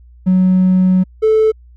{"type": "tone pair in turn", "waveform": "triangle", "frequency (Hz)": [185.1, 437.1], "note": ["F#3", "A4"], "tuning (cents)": [1, -11], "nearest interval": "octave + minor third", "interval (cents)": 1488, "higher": "second", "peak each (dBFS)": -5, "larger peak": "neither", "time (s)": [[0.26, 1.04], [1.22, 1.52]], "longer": "first", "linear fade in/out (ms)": 20, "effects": ["tanh soft clip ceiling -4 dBFS", "added 60 Hz sine -39 dBFS peak until 1.76 s"]}